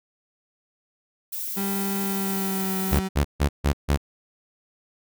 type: noise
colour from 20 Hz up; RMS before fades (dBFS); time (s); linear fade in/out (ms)
violet; -31; 1.32-2.99; 10
type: tone with pitch glide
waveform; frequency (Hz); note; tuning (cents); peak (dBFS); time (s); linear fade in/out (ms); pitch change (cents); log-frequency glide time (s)
35% pulse; 197.2 to 190.26; G3 to F#3; +11 to +49; -24; 1.56-3.09; 20; -62; 2.03-2.77
type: tone bursts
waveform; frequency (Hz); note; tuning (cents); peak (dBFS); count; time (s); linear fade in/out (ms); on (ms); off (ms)
sawtooth; 71.9; D2; -36; -14; 5; 2.91-3.975; 20; 93; 150
effects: none